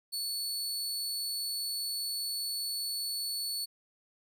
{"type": "tone", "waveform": "sawtooth", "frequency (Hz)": 4435, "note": "C#8", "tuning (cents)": 0, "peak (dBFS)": -30, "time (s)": [0.12, 3.66], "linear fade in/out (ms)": 20, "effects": []}